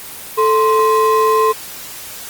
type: ring-modulated tone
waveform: triangle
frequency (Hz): 742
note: F#5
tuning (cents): +5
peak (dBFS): -5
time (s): 0.37-1.53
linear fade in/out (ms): 20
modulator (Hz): 303
effects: white hiss -31 dBFS RMS until 2.29 s + Opus 24 kbps